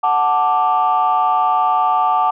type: chord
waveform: sine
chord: D major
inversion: first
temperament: equal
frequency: 740 / 880 / 1174.7 Hz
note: F#5 / A5 / D6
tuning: 0 / 0 / 0 cents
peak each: -16 dBFS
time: 0.03-2.31 s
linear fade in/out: 10 ms
effects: tanh soft clip ceiling -6 dBFS